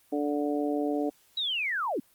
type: harmonic tone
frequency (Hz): 146.3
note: D3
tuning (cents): -6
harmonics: 2 / 3 / 4 / 5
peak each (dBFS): -28 / -32 / -34 / -36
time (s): 0.12-1.1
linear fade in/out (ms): 10
type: linear sweep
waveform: sine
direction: down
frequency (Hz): 3943 to 207.7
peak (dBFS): -27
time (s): 1.37-2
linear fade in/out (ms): 5
effects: white hiss -63 dBFS RMS until 2.14 s + Opus 32 kbps